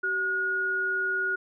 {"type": "tone pair together", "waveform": "sine", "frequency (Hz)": [380.5, 1442], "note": ["F#4", "F#6"], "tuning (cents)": [48, -45], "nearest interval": "octave + major seventh", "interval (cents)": 2307, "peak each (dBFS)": [-35, -25], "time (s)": [0.03, 1.36], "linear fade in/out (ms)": 10, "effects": []}